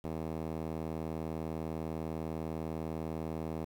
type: tone with band-pass filter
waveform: 5% pulse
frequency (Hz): 80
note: D#2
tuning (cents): +49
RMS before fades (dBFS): -38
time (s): 0.04-3.65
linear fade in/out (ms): 5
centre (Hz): 180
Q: 0.53
effects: 9-bit